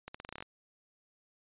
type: accelerating click train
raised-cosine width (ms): 0.3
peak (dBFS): -26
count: 10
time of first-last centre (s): 0.08-0.425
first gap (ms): 65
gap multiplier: 0.86
effects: resampled to 8000 Hz